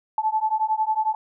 sine beating tone pair, 865 / 876 Hz, A5 / A5, -30 / -8 cents, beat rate 11 Hz, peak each -23 dBFS, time 0.18-1.15 s, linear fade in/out 2 ms, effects none

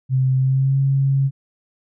sine tone with pitch glide, 130.81 to 136.52 Hz, C3 to C#3, 0 to -26 cents, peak -14 dBFS, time 0.09-1.31 s, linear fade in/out 50 ms, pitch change +74 cents, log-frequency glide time 0.37-0.78 s, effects none

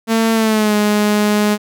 sawtooth tone with pitch glide, 225.3 to 209 Hz, A3 to G#3, +41 to +11 cents, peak -8 dBFS, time 0.07-1.58 s, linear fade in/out 50 ms, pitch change -130 cents, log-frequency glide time 0.33-0.75 s, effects none

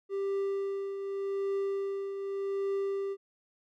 triangle tone with tremolo, 394 Hz, G4, 9 cents sharp, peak -26 dBFS, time 0.09-3.17 s, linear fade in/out 50 ms, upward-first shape triangle, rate 0.85 Hz, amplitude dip 55%, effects none

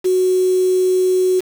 sine tone with quantisation, 369.8 Hz, F#4, 1 cent flat, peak -12 dBFS, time 0.04-1.41 s, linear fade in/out 20 ms, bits 5, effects none

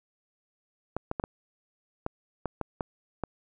clicks, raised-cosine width 1 ms, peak -16 dBFS, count 9, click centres 0.966 / 1.114 / 1.198 / 1.239 / 2.064 / 2.457 / 2.613 / 2.808 / 3.237 s, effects none

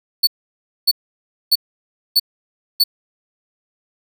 45% pulse tone bursts, 4456 Hz, C#8, 8 cents sharp, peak -9 dBFS, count 5, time 0.23-2.84 s, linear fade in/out 10 ms, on 42 ms, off 600 ms, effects none

